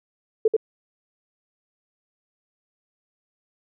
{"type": "tone with echo", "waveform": "sine", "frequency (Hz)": 440, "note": "A4", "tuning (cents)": 0, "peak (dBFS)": -13, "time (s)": [0.45, 0.48], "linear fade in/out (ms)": 5, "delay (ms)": 86, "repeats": 1, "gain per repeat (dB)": -2, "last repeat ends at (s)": 0.566, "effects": []}